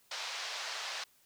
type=band-pass noise; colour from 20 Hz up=white; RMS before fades=-40 dBFS; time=0.11-1.04 s; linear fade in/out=5 ms; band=590 to 5400 Hz; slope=24 dB/octave; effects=white hiss -67 dBFS RMS until 1.25 s